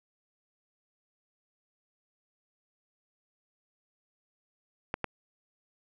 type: clicks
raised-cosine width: 0.5 ms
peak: -15 dBFS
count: 2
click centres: 4.941 / 5.043 s
effects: none